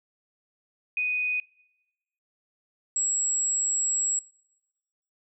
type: tone pair in turn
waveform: sine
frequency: 2489 / 7699 Hz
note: D#7 / B8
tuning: 0 / -45 cents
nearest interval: octave + minor sixth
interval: 1955 cents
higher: second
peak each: -24 / -23 dBFS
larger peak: second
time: 0.97-1.4 / 2.96-4.19 s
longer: second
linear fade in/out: 2 ms
effects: noise-tail reverb RT60 1.0 s tail -24 dB re dry